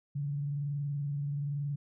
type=tone with frequency modulation; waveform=sine; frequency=143.4 Hz; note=D3; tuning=41 cents flat; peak=-31 dBFS; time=0.15-1.76 s; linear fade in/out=10 ms; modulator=21.1 Hz; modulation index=0.22; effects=none